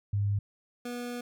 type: tone pair in turn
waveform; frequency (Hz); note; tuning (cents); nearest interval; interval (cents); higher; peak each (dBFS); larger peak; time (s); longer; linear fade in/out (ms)
sine / 25% pulse; 101.5 / 242.9; G#2 / B3; -39 / -29; octave + minor third; 1510; second; -25 / -31; first; 0.13-0.39 / 0.85-1.21; second; 5
effects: none